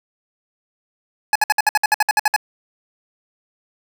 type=tone bursts; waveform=25% pulse; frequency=847 Hz; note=G#5; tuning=34 cents sharp; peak=-8 dBFS; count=13; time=1.33-2.363 s; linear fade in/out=2 ms; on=25 ms; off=59 ms; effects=none

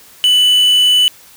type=tone with quantisation; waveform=triangle; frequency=2983 Hz; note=F#7; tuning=13 cents sharp; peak=-6 dBFS; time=0.24-1.08 s; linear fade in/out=0 ms; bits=4; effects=white hiss -42 dBFS RMS until 1.36 s

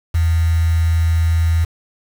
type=tone with quantisation; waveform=sine; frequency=82.41 Hz; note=E2; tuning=in tune; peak=-12 dBFS; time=0.14-1.65 s; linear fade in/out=10 ms; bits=5; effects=none

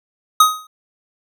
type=tone with exponential decay; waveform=square; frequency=1256 Hz; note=D#6; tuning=16 cents sharp; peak=-5 dBFS; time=0.4-0.67 s; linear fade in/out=5 ms; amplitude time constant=58 ms; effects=none

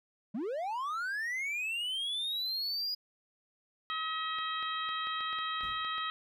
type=linear sweep; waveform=triangle; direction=up; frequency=187.3 to 4935 Hz; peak=-31 dBFS; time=0.34-2.95 s; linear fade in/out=10 ms
type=harmonic tone; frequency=638 Hz; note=D#5; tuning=43 cents sharp; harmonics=2 / 3 / 4 / 5 / 6; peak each=-35 / -41 / -46 / -41 / -42 dBFS; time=3.9-6.1 s; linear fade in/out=0 ms
type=clicks; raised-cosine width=0.3 ms; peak=-31 dBFS; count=10; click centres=4.386 / 4.627 / 4.89 / 5.071 / 5.207 / 5.329 / 5.387 / 5.609 / 5.848 / 5.981 s
type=noise with exponential decay; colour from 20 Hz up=brown; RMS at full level=-44 dBFS; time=5.63-6.01 s; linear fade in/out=2 ms; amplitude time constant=81 ms
effects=none

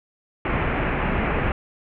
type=low-pass noise; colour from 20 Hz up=pink; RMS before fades=-23 dBFS; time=0.45-1.52 s; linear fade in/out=2 ms; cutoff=2600 Hz; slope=48 dB/octave; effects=none

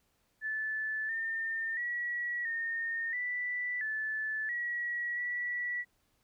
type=tone with pitch steps; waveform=sine; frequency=1744 / 1809 / 1927 / 1834 / 1973 / 1742 / 1920 / 1947 Hz; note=A6 / A6 / B6 / A#6 / B6 / A6 / B6 / B6; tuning=-16 / +48 / -43 / -29 / -2 / -18 / -49 / -25 cents; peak=-32 dBFS; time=0.41-5.85 s; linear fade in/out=50 ms; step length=680 ms; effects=pink hiss -74 dBFS RMS until 6.23 s

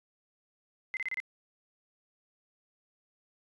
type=tone bursts; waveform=sine; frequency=2060 Hz; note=C7; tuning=28 cents flat; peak=-31 dBFS; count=5; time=0.94-1.201 s; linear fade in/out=0 ms; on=29 ms; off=29 ms; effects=resampled to 22050 Hz

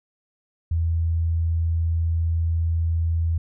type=tone; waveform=sine; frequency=82.7 Hz; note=E2; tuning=6 cents sharp; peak=-19 dBFS; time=0.71-3.38 s; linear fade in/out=5 ms; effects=none

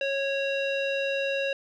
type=tone with low-pass filter; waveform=square; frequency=550 Hz; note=C#5; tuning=14 cents flat; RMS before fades=-28 dBFS; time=0.01-1.53 s; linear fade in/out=2 ms; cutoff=3200 Hz; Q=4.5; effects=none

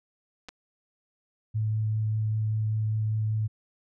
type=clicks; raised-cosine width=0.2 ms; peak=-24 dBFS; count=2; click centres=0.486 / 0.49 s
type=tone with vibrato; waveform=sine; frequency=108.6 Hz; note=A2; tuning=22 cents flat; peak=-24 dBFS; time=1.54-3.48 s; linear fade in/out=20 ms; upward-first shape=triangle; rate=5.1 Hz; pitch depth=10 cents each way
effects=none

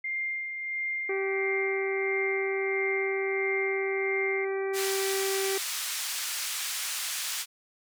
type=tone with tremolo; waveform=sine; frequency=2107 Hz; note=C7; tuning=12 cents sharp; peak=-28 dBFS; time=0.04-4.45 s; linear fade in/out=5 ms; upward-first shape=sine; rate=1.5 Hz; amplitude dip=45%
type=harmonic tone; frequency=388.4 Hz; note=G4; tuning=16 cents flat; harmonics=1 / 2 / 3 / 4 / 5 / 6; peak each=-28 / -40 / -44 / -44 / -41 / -43 dBFS; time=1.09-5.58 s; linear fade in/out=5 ms
type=band-pass noise; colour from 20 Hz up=white; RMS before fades=-33 dBFS; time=4.73-7.46 s; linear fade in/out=50 ms; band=1400 to 9800 Hz; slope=12 dB/octave
effects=none

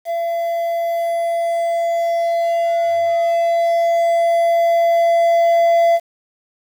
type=tone with level ramp; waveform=triangle; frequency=677 Hz; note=E5; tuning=46 cents sharp; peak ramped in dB=-16 to -8 dBFS; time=0.05-6 s; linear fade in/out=50 ms; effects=7-bit

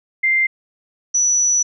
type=tone pair in turn; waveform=sine; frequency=2093 / 5920 Hz; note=C7 / F#8; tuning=0 / 0 cents; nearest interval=octave + tritone; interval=1800 cents; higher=second; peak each=-13 dBFS; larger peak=neither; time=0.23-0.47 / 1.14-1.63 s; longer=second; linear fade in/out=10 ms; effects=none

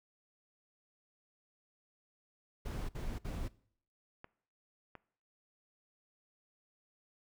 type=noise bursts; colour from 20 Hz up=brown; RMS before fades=-39 dBFS; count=3; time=2.65-3.484 s; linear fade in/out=10 ms; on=240 ms; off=57 ms
type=clicks; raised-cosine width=0.5 ms; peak=-33 dBFS; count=2; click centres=4.244 / 4.953 s
effects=noise-tail reverb RT60 0.6 s tail -21 dB re dry

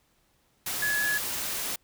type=tone in noise; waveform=sine; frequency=1693 Hz; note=G#6; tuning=33 cents sharp; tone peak=-25 dBFS; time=0.82-1.18 s; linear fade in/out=5 ms; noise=white; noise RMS=-32 dBFS; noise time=0.66-1.76 s; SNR=+4 dB; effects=pink hiss -68 dBFS RMS until 1.83 s

